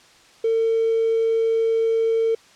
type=tone with hard clipping; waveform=triangle; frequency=452.1 Hz; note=A4; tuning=47 cents sharp; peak=-17 dBFS; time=0.44-2.35 s; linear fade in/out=5 ms; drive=3 dB; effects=white hiss -51 dBFS RMS until 2.55 s + low-pass 6000 Hz 12 dB/octave